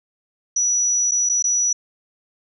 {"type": "tone with dropouts", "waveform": "sine", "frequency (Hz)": 5880, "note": "F#8", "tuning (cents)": -12, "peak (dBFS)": -16, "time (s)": [0.56, 1.73], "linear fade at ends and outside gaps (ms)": 5, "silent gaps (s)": [[1.112, 1.117], [1.291, 1.296], [1.425, 1.44]], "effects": []}